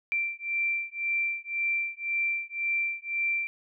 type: beating tone pair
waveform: sine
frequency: 2352 / 2353.9 Hz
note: D7 / D7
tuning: +2 / +3 cents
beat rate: 1.9 Hz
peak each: -30 dBFS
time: 0.12-3.47 s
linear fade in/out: 0 ms
effects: none